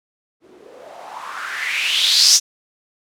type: noise with low-pass filter sweep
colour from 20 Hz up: violet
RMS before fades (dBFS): -19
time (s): 0.4-2.4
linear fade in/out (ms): 50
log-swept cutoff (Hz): 290 to 6100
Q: 5.1
effects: none